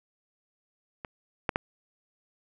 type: clicks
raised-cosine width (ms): 0.5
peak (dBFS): -22 / -10 / -10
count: 3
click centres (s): 1.048 / 1.492 / 1.559
effects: none